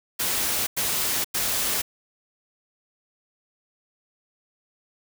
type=noise bursts; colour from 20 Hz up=white; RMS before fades=-25 dBFS; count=3; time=0.19-1.82 s; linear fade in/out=10 ms; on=480 ms; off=95 ms; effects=none